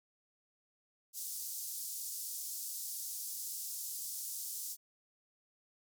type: band-pass noise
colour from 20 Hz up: white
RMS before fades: -42 dBFS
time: 1.13-4.77 s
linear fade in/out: 50 ms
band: 5200 to 16000 Hz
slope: 24 dB/octave
effects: none